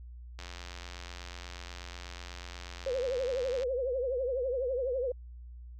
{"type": "click train", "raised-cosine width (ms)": 0.2, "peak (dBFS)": -26, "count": 287, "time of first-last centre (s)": [0.39, 3.633], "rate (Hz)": 88.2}
{"type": "tone with vibrato", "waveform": "sine", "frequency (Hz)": 511, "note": "C5", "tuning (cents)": -41, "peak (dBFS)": -29, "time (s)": [2.86, 5.12], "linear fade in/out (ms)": 5, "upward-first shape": "triangle", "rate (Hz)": 12, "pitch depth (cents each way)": 140}
{"effects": ["added 60 Hz sine -44 dBFS peak until 5.79 s"]}